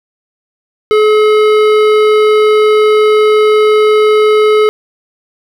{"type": "tone with hard clipping", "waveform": "sine", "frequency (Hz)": 427.2, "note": "G#4", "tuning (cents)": 49, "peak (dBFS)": -7, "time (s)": [0.91, 4.69], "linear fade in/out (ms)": 0, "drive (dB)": 14, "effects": []}